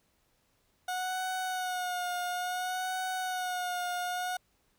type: tone with vibrato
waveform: 30% pulse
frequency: 730 Hz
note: F#5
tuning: 24 cents flat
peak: -29 dBFS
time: 0.88-4.37 s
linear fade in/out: 5 ms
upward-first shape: sine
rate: 0.58 Hz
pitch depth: 37 cents each way
effects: pink hiss -72 dBFS RMS until 4.78 s